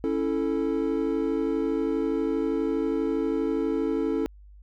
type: chord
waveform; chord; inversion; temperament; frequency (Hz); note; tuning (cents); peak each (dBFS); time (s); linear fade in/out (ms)
triangle; A major; first; equal; 277.2 / 329.6 / 440; C#4 / E4 / A4; 0 / 0 / 0; -26; 0.04-4.26; 0
effects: added 50 Hz sine -46 dBFS peak until 4.62 s